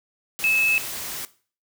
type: tone in noise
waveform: sine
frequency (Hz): 2600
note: E7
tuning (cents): -24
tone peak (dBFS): -17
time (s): 0.44-0.78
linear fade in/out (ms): 0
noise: white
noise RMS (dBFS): -32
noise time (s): 0.39-1.25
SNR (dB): +12
effects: noise-tail reverb RT60 0.4 s tail -17 dB re dry